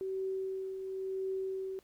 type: tone with tremolo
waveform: sine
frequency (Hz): 381.6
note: G4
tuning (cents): -47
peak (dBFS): -32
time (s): 0.01-1.79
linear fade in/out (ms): 0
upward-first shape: triangle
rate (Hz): 0.96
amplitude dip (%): 50
effects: pink hiss -68 dBFS RMS until 1.83 s